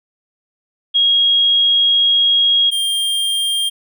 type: tone pair in turn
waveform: sine / square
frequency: 3282 / 3201 Hz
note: G#7 / G7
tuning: -21 / +36 cents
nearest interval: unison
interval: 43 cents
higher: first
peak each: -10 / -16 dBFS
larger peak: first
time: 0.94-2.71 / 2.71-3.7 s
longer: first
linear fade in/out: 20 ms
effects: none